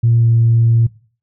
sine tone with pitch glide, 116.6 to 115.46 Hz, A#2 to A#2, +1 to -16 cents, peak -8 dBFS, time 0.03-0.87 s, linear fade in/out 10 ms, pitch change -17 cents, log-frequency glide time 0.2-0.25 s, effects noise-tail reverb RT60 0.4 s tail -19 dB re dry + tanh soft clip ceiling -4 dBFS

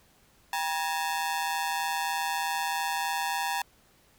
sawtooth ring-modulated tone, 876 Hz, A5, 8 cents flat, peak -21 dBFS, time 0.53-3.62 s, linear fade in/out 2 ms, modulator 81.6 Hz, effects pink hiss -62 dBFS RMS until 4.18 s

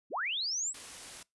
sine linear sweep, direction up, 155.56 to 8100 Hz, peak -31 dBFS, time 0.1-0.74 s, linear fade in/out 50 ms
white noise, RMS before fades -46 dBFS, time 0.74-1.23 s, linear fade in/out 5 ms
effects noise-tail reverb RT60 0.2 s tail -24 dB re dry + resampled to 24000 Hz

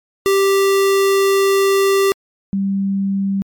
square / sine tone pair in turn, 392 / 196 Hz, G4 / G3, 0 / 0 cents, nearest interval octave, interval 1200 cents, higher first, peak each -12 / -15 dBFS, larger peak first, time 0.26-2.12 / 2.53-3.42 s, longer first, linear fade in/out 0 ms, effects MP3 96 kbps

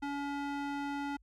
square tone with band-pass filter, 283.8 Hz, C#4, 41 cents sharp, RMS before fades -37 dBFS, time 0.02-1.17 s, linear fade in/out 10 ms, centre 920 Hz, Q 0.63, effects added 50 Hz sine -61 dBFS peak until 1.22 s

